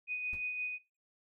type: tone with tremolo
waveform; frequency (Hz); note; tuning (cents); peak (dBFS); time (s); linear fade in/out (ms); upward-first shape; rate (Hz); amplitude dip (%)
sine; 2489; D#7; 0; -33; 0.07-0.79; 50; sine; 5.8; 35
type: noise with exponential decay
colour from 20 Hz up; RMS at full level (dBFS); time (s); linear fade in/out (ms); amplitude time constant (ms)
brown; -43; 0.33-0.45; 2; 25
effects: noise-tail reverb RT60 0.3 s tail -20 dB re dry